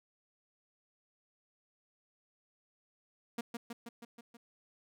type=tone with echo; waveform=sawtooth; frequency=234.7 Hz; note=A#3; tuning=12 cents sharp; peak=-31 dBFS; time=3.38-3.41 s; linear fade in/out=5 ms; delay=160 ms; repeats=6; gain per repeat=-3 dB; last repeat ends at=4.37 s; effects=none